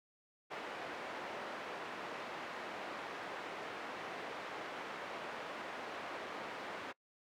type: band-pass noise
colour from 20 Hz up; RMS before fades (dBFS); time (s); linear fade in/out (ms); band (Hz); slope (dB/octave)
pink; -45; 0.5-6.93; 20; 420 to 2200; 12
effects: noise-tail reverb RT60 0.1 s tail -24 dB re dry